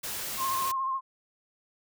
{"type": "noise", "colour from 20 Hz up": "white", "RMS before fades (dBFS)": -35, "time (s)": [0.03, 0.72], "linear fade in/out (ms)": 10}
{"type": "tone with vibrato", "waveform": "sine", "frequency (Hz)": 1064, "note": "C6", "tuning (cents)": 29, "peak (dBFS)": -27, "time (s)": [0.37, 1.01], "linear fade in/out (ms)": 50, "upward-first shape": "sine", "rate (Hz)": 14, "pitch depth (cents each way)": 32}
{"effects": []}